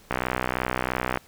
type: click train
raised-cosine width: 0.5 ms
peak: -9 dBFS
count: 68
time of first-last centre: 0.11-1.173 s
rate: 63 Hz
effects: pink hiss -54 dBFS RMS until 1.27 s